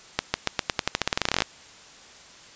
accelerating click train, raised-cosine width 0.2 ms, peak -3 dBFS, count 21, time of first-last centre 0.19-1.421 s, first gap 150 ms, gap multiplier 0.89, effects white hiss -48 dBFS RMS until 2.55 s + resampled to 16000 Hz

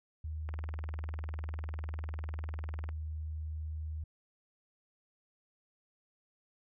sine tone, 77.78 Hz, D#2, in tune, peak -36 dBFS, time 0.24-4.04 s, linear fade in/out 5 ms
click train, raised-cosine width 0.5 ms, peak -30 dBFS, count 49, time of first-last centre 0.49-2.89 s, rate 20 Hz
effects none

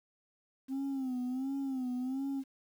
sine tone with vibrato, 261.6 Hz, C4, in tune, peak -30 dBFS, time 0.68-2.44 s, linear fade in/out 50 ms, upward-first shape sine, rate 1.4 Hz, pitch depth 91 cents each way, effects tanh soft clip ceiling -32 dBFS + 10-bit

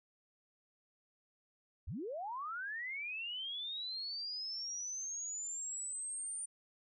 sine linear sweep, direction up, 48.94 to 9130 Hz, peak -39 dBFS, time 1.87-6.46 s, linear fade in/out 10 ms, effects none

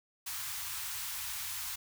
white band-stop noise, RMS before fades -39 dBFS, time 0.26-1.76 s, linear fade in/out 10 ms, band 130 to 840 Hz, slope 48 dB/octave, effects none

